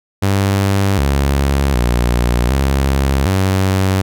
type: tone with pitch steps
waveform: sawtooth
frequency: 98.4 / 69.3 / 60 / 68 / 95.3 Hz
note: G2 / C#2 / B1 / C#2 / G2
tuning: +7 / 0 / -49 / -33 / -48 cents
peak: -8 dBFS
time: 0.22-4.02 s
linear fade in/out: 10 ms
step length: 760 ms
effects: none